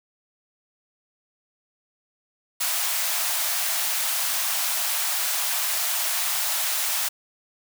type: high-pass noise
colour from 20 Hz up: white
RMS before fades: -25 dBFS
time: 2.6-7.09 s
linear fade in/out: 10 ms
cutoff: 600 Hz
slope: 96 dB/octave
effects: none